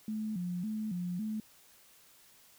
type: tone with vibrato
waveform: sine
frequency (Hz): 196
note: G3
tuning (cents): 0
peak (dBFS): -33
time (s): 0.08-1.4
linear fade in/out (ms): 2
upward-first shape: square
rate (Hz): 1.8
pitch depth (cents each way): 170
effects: white hiss -61 dBFS RMS until 2.58 s